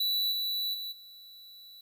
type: tone with level steps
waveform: square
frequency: 3951 Hz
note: B7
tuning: in tune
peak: -27 / -30 / -36 / -49 dBFS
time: 0-1.81 s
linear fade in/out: 5 ms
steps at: 0.31 / 0.73 / 0.91 s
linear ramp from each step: 20 ms
effects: 11-bit